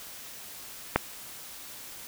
click, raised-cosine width 0.5 ms, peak -5 dBFS, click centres 0.96 s, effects white hiss -44 dBFS RMS until 2.07 s

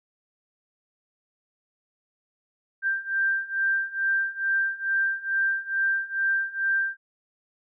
sine beating tone pair, 1576 / 1578.3 Hz, G6 / G6, +9 / +11 cents, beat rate 2.3 Hz, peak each -27 / -25 dBFS, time 2.82-6.97 s, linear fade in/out 50 ms, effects none

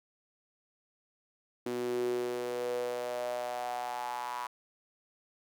sawtooth tone with high-pass filter sweep, 122.4 Hz, B2, 15 cents flat, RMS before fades -35 dBFS, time 1.66-4.47 s, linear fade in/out 5 ms, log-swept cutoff 310 to 1000 Hz, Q 6.8, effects none

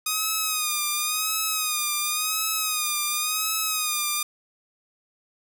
5% pulse tone with vibrato, 1242 Hz, D#6, 3 cents flat, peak -12 dBFS, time 0.06-4.23 s, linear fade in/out 5 ms, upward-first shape sine, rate 0.93 Hz, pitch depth 69 cents each way, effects none

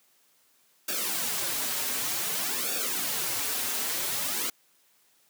white noise with flanger, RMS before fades -30 dBFS, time 0.88-4.5 s, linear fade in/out 5 ms, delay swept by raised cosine 0.97 to 6.07 ms, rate 0.54 Hz, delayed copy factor -0.85, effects white hiss -65 dBFS RMS until 5.29 s + high-pass 150 Hz 12 dB/octave

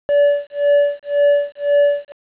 triangle tone with tremolo, 576 Hz, D5, 34 cents flat, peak -7 dBFS, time 0.09-2.12 s, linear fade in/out 0 ms, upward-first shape sine, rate 1.9 Hz, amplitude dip 100%, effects resampled to 8000 Hz + 8-bit

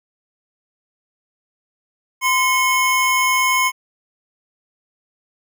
square tone pair together, 1028.4 / 2179 Hz, C6 / C#7, -30 / -30 cents, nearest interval octave + minor second, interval 1300 cents, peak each -18 dBFS, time 2.21-3.72 s, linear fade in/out 50 ms, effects none

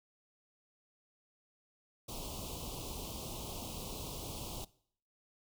pink band-stop noise, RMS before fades -43 dBFS, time 2.08-4.65 s, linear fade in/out 10 ms, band 1100 to 2700 Hz, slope 48 dB/octave, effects noise-tail reverb RT60 0.6 s tail -21 dB re dry

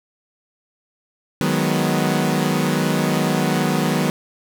sawtooth chord, G# minor seventh, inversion second, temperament equal, 155.56 / 185 / 207.7 / 246.9 Hz, D#3 / F#3 / G#3 / B3, 0 / 0 / 0 / 0 cents, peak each -18 / -18 / -21 / -19 dBFS, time 1.41-4.1 s, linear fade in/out 0 ms, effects none

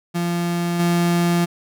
35% pulse tone with level steps, 172.5 Hz, F3, 21 cents flat, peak -18 / -14 dBFS, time 0.14-1.46 s, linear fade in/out 20 ms, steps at 0.79 s, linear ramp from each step 10 ms, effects none

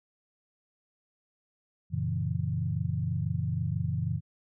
sine chord, F# dominant seventh, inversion none, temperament equal, 92.5 / 116.54 / 138.59 / 164.81 Hz, F#2 / A#2 / C#3 / E3, 0 / 0 / 0 / 0 cents, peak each -33 dBFS, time 1.9-4.21 s, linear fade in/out 50 ms, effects none

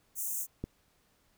white high-pass noise, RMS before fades -35 dBFS, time 0.15-0.47 s, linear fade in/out 50 ms, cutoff 6100 Hz, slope 96 dB/octave
click, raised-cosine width 3 ms, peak -22 dBFS, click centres 0.64 s
effects pink hiss -70 dBFS RMS until 1.37 s

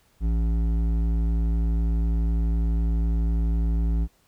sine tone with hard clipping, 56 Hz, A1, 31 cents sharp, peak -22 dBFS, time 0.2-4.08 s, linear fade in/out 50 ms, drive 10 dB, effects pink hiss -63 dBFS RMS until 4.27 s

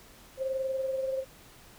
sine tone pair together, 528.2 / 549 Hz, C5 / C#5, +16 / -17 cents, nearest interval minor second, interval 67 cents, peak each -29 / -39 dBFS, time 0.37-1.25 s, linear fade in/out 50 ms, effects pink hiss -54 dBFS RMS until 1.78 s

